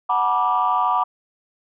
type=chord; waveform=sine; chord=B minor seventh; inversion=second; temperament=equal with one note detuned; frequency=740 / 880 / 972.5 / 1174.7 Hz; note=F#5 / A5 / B5 / D6; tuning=0 / 0 / -27 / 0 cents; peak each=-22 / -26 / -20 / -20 dBFS; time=0.09-1.04 s; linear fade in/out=10 ms; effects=tanh soft clip ceiling -9 dBFS